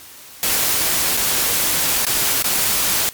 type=noise with dropouts; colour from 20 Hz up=white; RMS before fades=-18 dBFS; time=0.43-3.09 s; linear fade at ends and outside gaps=0 ms; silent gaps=1.169-1.173 / 2.05-2.067 / 2.423-2.443 s; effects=white hiss -40 dBFS RMS until 3.13 s + MP3 96 kbps